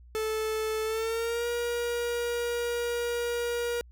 45% pulse tone with pitch glide, 436.5 to 476 Hz, A4 to A#4, -14 to +36 cents, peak -28 dBFS, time 0.15-3.81 s, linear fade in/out 0 ms, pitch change +150 cents, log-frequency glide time 0.83-1.47 s, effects added 60 Hz sine -49 dBFS peak until 3.91 s

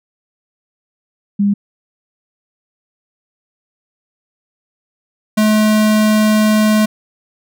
sine / square tone pair in turn, 202 / 214.5 Hz, G#3 / A3, -48 / -44 cents, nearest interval minor second, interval 104 cents, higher second, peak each -10 dBFS, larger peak neither, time 1.39-1.54 / 5.37-6.86 s, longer second, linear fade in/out 10 ms, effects none

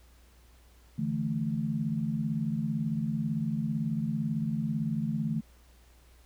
sine chord, D suspended second, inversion none, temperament equal, 146.83 / 164.81 / 220 Hz, D3 / E3 / A3, 0 / 0 / 0 cents, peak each -33 / -33 / -31 dBFS, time 0.98-5.41 s, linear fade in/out 10 ms, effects added 60 Hz sine -56 dBFS peak until 6.25 s + pink hiss -63 dBFS RMS until 6.25 s

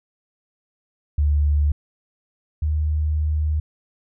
sine tone pair in turn, 73.42 / 76.44 Hz, D2 / D#2, 0 / -30 cents, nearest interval minor second, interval 70 cents, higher second, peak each -15 / -18 dBFS, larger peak first, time 1.18-1.72 / 2.62-3.6 s, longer second, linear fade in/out 5 ms, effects none

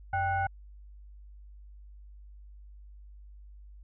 sine tone with frequency modulation, 784 Hz, G5, in tune, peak -26 dBFS, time 0.13-0.47 s, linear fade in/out 5 ms, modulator 691 Hz, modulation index 0.94, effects added 50 Hz sine -47 dBFS peak until 3.83 s

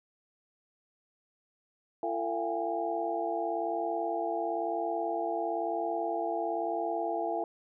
sine tone cluster, 340.2 / 450.7 / 680 / 758 / 819 Hz, F4 / A4 / F5 / F#5 / G#5, -45 / +42 / -46 / +42 / -24 cents, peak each -36 / -37 / -33 / -40 / -36 dBFS, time 2.03-7.44 s, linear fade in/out 2 ms, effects none

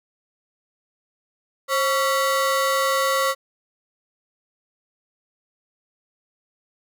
30% pulse ring-modulated tone, 830.6 Hz, G#5, in tune, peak -13 dBFS, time 1.68-3.35 s, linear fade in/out 50 ms, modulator 295 Hz, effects none

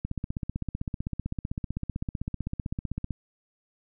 click train, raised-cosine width 5 ms, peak -18 dBFS, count 49, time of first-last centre 0.05-3.107 s, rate 15.7 Hz, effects none

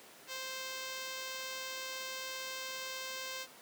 5% pulse tone, 523 Hz, C5, 1 cent flat, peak -28 dBFS, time 0.27-3.47 s, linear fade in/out 50 ms, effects pink hiss -55 dBFS RMS until 3.61 s + high-pass 300 Hz 12 dB/octave

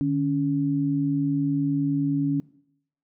sine tone pair together, 150 / 279.9 Hz, D3 / C#4, +37 / +17 cents, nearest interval major seventh, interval 1080 cents, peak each -26 / -22 dBFS, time 0.01-2.4 s, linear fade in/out 0 ms, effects noise-tail reverb RT60 0.7 s tail -21 dB re dry

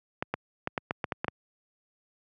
clicks, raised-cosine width 0.5 ms, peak -13 dBFS, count 9, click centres 0.225 / 0.34 / 0.674 / 0.778 / 0.909 / 1.042 / 1.122 / 1.245 / 1.282 s, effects high-pass 100 Hz 12 dB/octave

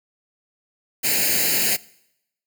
white noise with comb filter, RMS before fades -20 dBFS, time 1.03-1.77 s, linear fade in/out 20 ms, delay 0.43 ms, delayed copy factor +0.95, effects noise-tail reverb RT60 0.8 s tail -22 dB re dry + high-pass 150 Hz 12 dB/octave

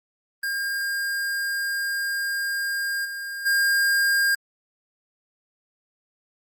square tone with level steps, 1610 Hz, G6, 46 cents sharp, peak -25 / -31 / -19 dBFS, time 0.43-4.35 s, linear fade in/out 5 ms, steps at 3.04 / 3.45 s, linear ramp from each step 20 ms, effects Opus 24 kbps

